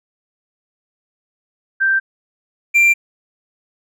sine / triangle tone pair in turn, 1568 / 2368 Hz, G6 / D7, 0 / +14 cents, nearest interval perfect fifth, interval 714 cents, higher second, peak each -12 / -7 dBFS, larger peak second, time 1.8-2 / 2.74-2.94 s, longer neither, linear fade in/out 20 ms, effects none

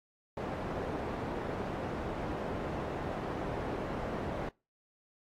white low-pass noise, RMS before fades -37 dBFS, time 0.37-4.49 s, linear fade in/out 2 ms, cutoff 650 Hz, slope 12 dB/octave, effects noise-tail reverb RT60 0.3 s tail -25 dB re dry + AAC 48 kbps

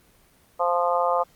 harmonic tone, 174.61 Hz, F3, in tune, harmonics 3 / 4 / 5 / 6 / 7, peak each -24 / -25 / -26 / -27 / -27 dBFS, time 0.59-1.24 s, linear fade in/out 20 ms, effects pink hiss -58 dBFS RMS until 1.35 s + Opus 24 kbps

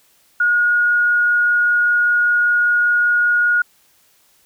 sine tone with frequency modulation, 1441 Hz, F#6, 46 cents flat, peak -12 dBFS, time 0.4-3.62 s, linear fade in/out 5 ms, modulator 25.1 Hz, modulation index 0.26, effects white hiss -56 dBFS RMS until 4.45 s

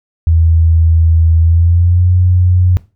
sine tone with pitch glide, 81.8 to 90.24 Hz, E2 to F#2, -13 to -43 cents, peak -6 dBFS, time 0.27-2.77 s, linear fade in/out 0 ms, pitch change +170 cents, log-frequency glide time 1.39-2.1 s, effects noise-tail reverb RT60 0.3 s tail -18 dB re dry

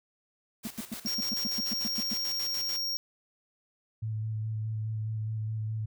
white noise with tremolo, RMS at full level -41 dBFS, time 0.63-2.79 s, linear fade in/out 20 ms, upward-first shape square, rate 6.8 Hz, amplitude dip 70%
triangle tone bursts, 221.5 Hz, A3, 12 cents sharp, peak -30 dBFS, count 12, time 0.65-2.136 s, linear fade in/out 2 ms, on 23 ms, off 110 ms
square tone, 5570 Hz, F8, 5 cents flat, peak -30 dBFS, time 1.06-2.97 s, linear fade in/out 0 ms
sine tone with vibrato, 109.3 Hz, A2, 11 cents flat, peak -30 dBFS, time 4.02-5.86 s, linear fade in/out 10 ms, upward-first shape square, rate 4.8 Hz, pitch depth 14 cents each way
effects none

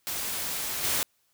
white noise with level steps, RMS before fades -32 / -27 dBFS, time 0.07-1.03 s, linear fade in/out 0 ms, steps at 0.83 s, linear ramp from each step 10 ms, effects white hiss -70 dBFS RMS until 1.33 s

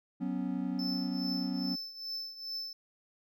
triangle chord, F# suspended fourth, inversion none, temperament equal, 185 / 246.9 / 277.2 Hz, F#3 / B3 / C#4, 0 / 0 / 0 cents, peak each -34 dBFS, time 0.2-1.76 s, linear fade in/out 20 ms
triangle tone with tremolo, 5274 Hz, E8, in tune, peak -33 dBFS, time 0.79-2.73 s, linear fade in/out 2 ms, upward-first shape triangle, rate 2.4 Hz, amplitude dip 80%
effects none

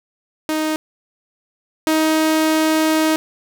sawtooth tone pair in turn, 311.5 / 314.9 Hz, D#4 / D#4, +2 / +21 cents, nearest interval unison, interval 19 cents, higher second, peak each -14 / -10 dBFS, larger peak second, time 0.49-0.76 / 1.87-3.16 s, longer second, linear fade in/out 0 ms, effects none

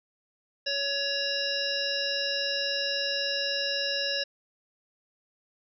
harmonic tone with a mistuned harmonic, 560 Hz, C#5, 18 cents sharp, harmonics 1 / 3 / 5 / 7 / 9 / 10, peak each -34 / -34 / -34 / -34 / -34 / -34 dBFS, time 0.66-4.24 s, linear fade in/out 10 ms, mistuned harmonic 10, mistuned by -45 cents, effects none

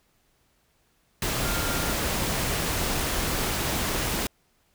sine tone in noise, 1396.9 Hz, F6, in tune, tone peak -35 dBFS, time 1.45-1.92 s, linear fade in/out 2 ms, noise pink, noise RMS -27 dBFS, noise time 1.22-4.27 s, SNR -11 dB, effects pink hiss -67 dBFS RMS until 4.74 s

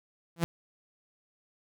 sawtooth tone with exponential growth, 168.4 Hz, E3, 37 cents sharp, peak -17 dBFS, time 0.36-0.44 s, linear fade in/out 0 ms, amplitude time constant 16 ms, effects none

